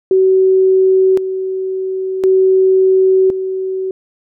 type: tone with tremolo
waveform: sine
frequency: 378.2 Hz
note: F#4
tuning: 38 cents sharp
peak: -7 dBFS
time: 0.11-3.91 s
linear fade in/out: 2 ms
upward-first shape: square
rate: 0.47 Hz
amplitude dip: 65%
effects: none